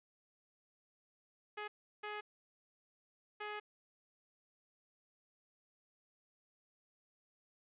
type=tone bursts at uneven times; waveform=10% pulse; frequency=419.6 Hz; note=G#4; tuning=18 cents sharp; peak=-33 dBFS; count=3; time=1.57-1.68 / 2.03-2.21 / 3.4-3.6 s; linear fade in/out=10 ms; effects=resampled to 8000 Hz